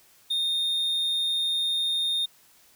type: tone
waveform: triangle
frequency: 3666 Hz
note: A#7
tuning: 30 cents flat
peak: -22 dBFS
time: 0.3-2.26 s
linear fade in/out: 10 ms
effects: white hiss -58 dBFS RMS until 2.75 s